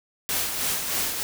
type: noise with tremolo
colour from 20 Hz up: white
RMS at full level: -25 dBFS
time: 0.29-1.23 s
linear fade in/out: 0 ms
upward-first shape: sine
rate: 3.2 Hz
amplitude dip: 45%
effects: none